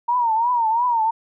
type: tone with vibrato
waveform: sine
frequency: 932.3 Hz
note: A#5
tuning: in tune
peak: -16 dBFS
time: 0.08-1.11 s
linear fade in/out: 10 ms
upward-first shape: triangle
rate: 2.9 Hz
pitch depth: 130 cents each way
effects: none